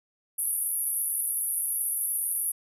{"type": "band-pass noise", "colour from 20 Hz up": "pink", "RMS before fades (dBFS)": -29, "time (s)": [0.38, 2.52], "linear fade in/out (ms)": 10, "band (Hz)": [10000, 12000], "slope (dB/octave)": 96, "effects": []}